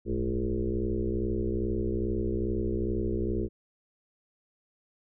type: tone with frequency modulation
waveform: sine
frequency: 212.1 Hz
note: G#3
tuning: 37 cents sharp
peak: -26 dBFS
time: 0.05-3.49 s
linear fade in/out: 50 ms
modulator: 62.4 Hz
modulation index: 3.5
effects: none